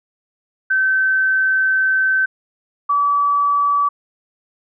sine tone pair in turn, 1539 / 1148.3 Hz, G6 / D6, -32 / -39 cents, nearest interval perfect fourth, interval 507 cents, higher first, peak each -13 dBFS, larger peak neither, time 0.7-2.26 / 2.89-3.89 s, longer first, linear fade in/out 10 ms, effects none

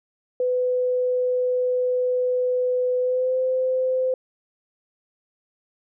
sine tone with pitch glide, 501 to 514.8 Hz, B4 to C5, +25 to -28 cents, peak -19 dBFS, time 0.4-4.14 s, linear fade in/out 2 ms, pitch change +47 cents, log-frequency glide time 3-3.37 s, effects none

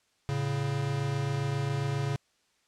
square tone pair together, 112.57 / 140 Hz, A2 / C#3, +40 / +18 cents, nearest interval major third, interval 378 cents, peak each -34 / -30 dBFS, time 0.29-2.16 s, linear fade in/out 0 ms, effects white hiss -70 dBFS RMS until 2.67 s + low-pass 7000 Hz 12 dB/octave

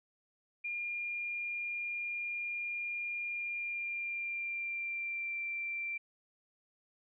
sine tone with pitch glide, 2410 to 2355 Hz, D7 to D7, +44 to +4 cents, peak -35 dBFS, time 0.64-5.98 s, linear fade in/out 10 ms, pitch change -40 cents, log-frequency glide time 3.26-5.39 s, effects none

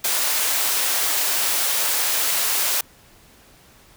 white high-pass noise, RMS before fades -21 dBFS, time 0.04-2.81 s, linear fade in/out 5 ms, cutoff 470 Hz, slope 12 dB/octave, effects pink hiss -51 dBFS RMS until 3.96 s

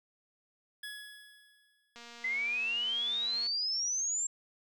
25% pulse tone with exponential decay, 1686 Hz, G#6, 26 cents sharp, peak -35 dBFS, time 0.83-2.03 s, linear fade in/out 5 ms, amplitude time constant 260 ms
click train, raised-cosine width 0.2 ms, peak -33 dBFS, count 357, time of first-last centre 1.96-3.468 s, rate 236 Hz
sine exponential sweep, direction up, 2022 to 7510 Hz, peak -30 dBFS, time 2.24-4.27 s, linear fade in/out 5 ms
effects none

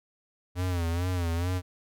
square tone with vibrato, 87.31 Hz, F2, in tune, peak -27 dBFS, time 0.55-1.62 s, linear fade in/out 50 ms, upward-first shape sine, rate 2.3 Hz, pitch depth 89 cents each way, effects none

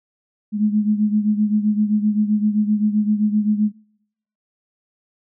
sine beating tone pair, 209.4 / 217.1 Hz, G#3 / A3, +15 / -23 cents, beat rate 7.7 Hz, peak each -16 / -21 dBFS, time 0.52-3.72 s, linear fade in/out 50 ms, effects noise-tail reverb RT60 0.8 s tail -26 dB re dry

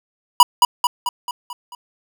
square tone with echo, 976 Hz, B5, 21 cents flat, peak -4 dBFS, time 0.4-0.43 s, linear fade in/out 2 ms, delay 220 ms, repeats 6, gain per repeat -5 dB, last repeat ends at 1.75 s, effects none

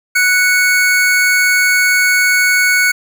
square tone pair together, 1479.7 / 2217 Hz, F#6 / C#7, 0 / 0 cents, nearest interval perfect fifth, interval 700 cents, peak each -13 dBFS, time 0.15-2.92 s, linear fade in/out 10 ms, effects none

